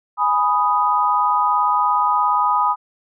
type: chord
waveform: sine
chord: G# minor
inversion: none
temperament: equal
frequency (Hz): 830.6 / 987.8 / 1244.5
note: G#5 / B5 / D#6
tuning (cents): 0 / 0 / 0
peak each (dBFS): -21 / -18 / -18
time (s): 0.17-2.76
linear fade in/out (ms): 50
effects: none